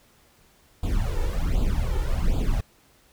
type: noise with flanger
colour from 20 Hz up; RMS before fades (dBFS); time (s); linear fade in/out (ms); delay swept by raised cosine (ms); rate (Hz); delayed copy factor
brown; -23; 0.83-2.61; 5; 0.26 to 2.26; 1.3; +1
effects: pink hiss -59 dBFS RMS until 3.12 s